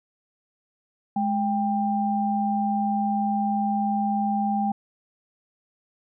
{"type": "tone pair together", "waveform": "sine", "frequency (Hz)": [210, 792.9], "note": ["G#3", "G5"], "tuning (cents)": [19, 20], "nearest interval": "octave + major seventh", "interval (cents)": 2301, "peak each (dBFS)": -24, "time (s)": [1.16, 4.72], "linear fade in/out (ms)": 5, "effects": []}